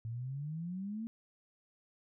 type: exponential sweep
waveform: sine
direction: up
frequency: 110.7 to 231.7 Hz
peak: -37 dBFS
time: 0.05-1.07 s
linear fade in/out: 0 ms
effects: none